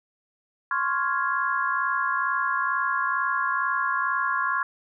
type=chord; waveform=sine; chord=Db major seventh; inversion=third; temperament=equal; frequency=1046.5 / 1108.7 / 1396.9 / 1661.2 Hz; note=C6 / Db6 / F6 / Ab6; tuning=0 / 0 / 0 / 0 cents; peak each=-28 dBFS; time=0.71-4.63 s; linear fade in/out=2 ms; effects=none